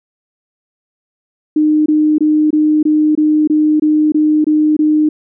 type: tone bursts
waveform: sine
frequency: 305.5 Hz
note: D#4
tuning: 32 cents flat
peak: -8 dBFS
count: 11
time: 1.56-5.09 s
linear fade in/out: 5 ms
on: 300 ms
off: 23 ms
effects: none